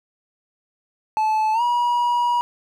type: tone with pitch glide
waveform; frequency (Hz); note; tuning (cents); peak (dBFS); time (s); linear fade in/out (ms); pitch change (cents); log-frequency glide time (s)
triangle; 868 to 963.1; A5 to B5; -24 to -44; -15; 1.17-2.41; 0; +180; 1.53-1.62
effects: none